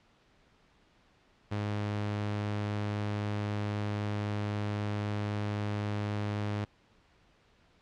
sawtooth tone, 103.83 Hz, G#2, in tune, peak -27 dBFS, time 1.51-6.65 s, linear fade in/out 10 ms, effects pink hiss -65 dBFS RMS until 7.81 s + low-pass 4000 Hz 12 dB/octave

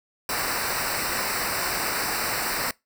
pink noise with comb filter, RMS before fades -27 dBFS, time 0.29-2.71 s, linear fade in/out 2 ms, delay 0.3 ms, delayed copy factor -0.85, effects noise-tail reverb RT60 0.2 s tail -23 dB re dry

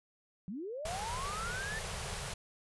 sine linear sweep, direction up, 168.4 to 1797 Hz, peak -38 dBFS, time 0.48-1.79 s, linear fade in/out 0 ms
pink band-stop noise, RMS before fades -40 dBFS, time 0.85-2.34 s, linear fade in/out 5 ms, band 200 to 390 Hz, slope 96 dB/octave
effects resampled to 24000 Hz

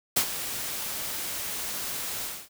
white noise with ADSR envelope, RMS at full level -21 dBFS, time 0.16-2.49 s, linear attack 10 ms, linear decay 77 ms, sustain -12 dB, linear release 250 ms, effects none

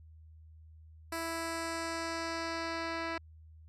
10% pulse tone with low-pass filter sweep, 330 Hz, E4, 2 cents sharp, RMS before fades -37 dBFS, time 1.12-3.18 s, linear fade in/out 5 ms, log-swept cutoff 12000 to 3400 Hz, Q 1.4, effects added 79 Hz sine -52 dBFS peak until 3.68 s

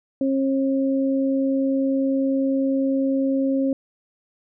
sine tone pair together, 270 / 540 Hz, C#4 / C#5, -45 / -45 cents, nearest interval octave, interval 1200 cents, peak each -19 / -25 dBFS, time 0.21-3.73 s, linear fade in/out 2 ms, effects none

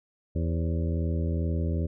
harmonic tone with a mistuned harmonic, 82.41 Hz, E2, in tune, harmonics 1 / 2 / 3 / 4 / 5 / 6 / 7, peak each -26 / -32 / -36 / -38 / -40 / -42 / -43 dBFS, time 0.35-1.87 s, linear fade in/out 10 ms, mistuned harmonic 6, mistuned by +79 cents, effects none

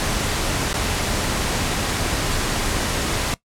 pink noise with dropouts, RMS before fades -22 dBFS, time 0-3.34 s, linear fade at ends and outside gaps 0 ms, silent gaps 0.73-0.741 s, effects noise-tail reverb RT60 0.1 s tail -19 dB re dry + low-pass 10000 Hz 12 dB/octave

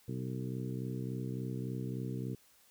harmonic tone with a mistuned harmonic, 63.5 Hz, B1, 49 cents sharp, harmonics 2 / 3 / 4 / 5 / 6 / 7, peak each -38 / -42 / -44 / -46 / -48 / -49 dBFS, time 0.08-2.35 s, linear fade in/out 5 ms, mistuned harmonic 7, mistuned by +16 cents, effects white hiss -65 dBFS RMS until 2.7 s

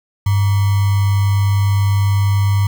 sine tone with sample-and-hold, 99.6 Hz, G2, 28 cents sharp, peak -11 dBFS, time 0.26-2.67 s, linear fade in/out 5 ms, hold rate 1050 Hz, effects none

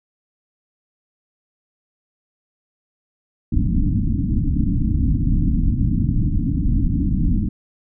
pink low-pass noise, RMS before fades -18 dBFS, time 3.52-7.49 s, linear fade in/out 5 ms, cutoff 300 Hz, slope 96 dB/octave, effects none

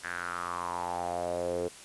sawtooth tone with band-pass filter sweep, 87.7 Hz, F2, 8 cents sharp, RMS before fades -34 dBFS, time 0.03-1.69 s, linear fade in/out 20 ms, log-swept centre 1700 to 450 Hz, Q 5.8, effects white hiss -49 dBFS RMS until 1.84 s + resampled to 24000 Hz

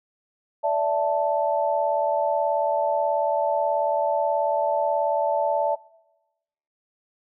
sine chord, D suspended second, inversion none, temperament equal with one note detuned, 580.9 / 659.3 / 880 Hz, D5 / E5 / A5, -19 / 0 / 0 cents, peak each -24 dBFS, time 0.63-5.76 s, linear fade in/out 20 ms, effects noise-tail reverb RT60 1.0 s tail -23 dB re dry

